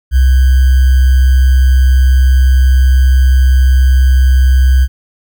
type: tone with sample-and-hold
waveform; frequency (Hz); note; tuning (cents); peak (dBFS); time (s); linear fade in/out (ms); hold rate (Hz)
sine; 64.7; C2; -19; -4; 0.11-4.88; 50; 1575
effects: none